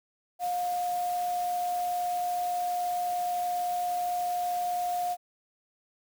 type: tone in noise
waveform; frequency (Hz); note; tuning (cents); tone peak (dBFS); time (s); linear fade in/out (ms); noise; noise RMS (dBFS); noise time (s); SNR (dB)
sine; 712; F5; +33; -27; 0.39-5.17; 50; white; -44; 0.39-5.17; +14
effects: none